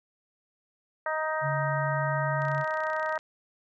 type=harmonic tone; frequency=312.7 Hz; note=D#4; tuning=9 cents sharp; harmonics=2 / 3 / 4 / 5 / 6; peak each=-31 / -33 / -34 / -35 / -36 dBFS; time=1.06-3.18 s; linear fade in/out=2 ms
type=tone; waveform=sine; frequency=142.1 Hz; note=C#3; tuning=43 cents sharp; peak=-29 dBFS; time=1.41-2.65 s; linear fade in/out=50 ms
type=click train; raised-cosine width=0.2 ms; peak=-30 dBFS; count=25; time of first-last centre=2.42-3.189 s; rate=31.2 Hz
effects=none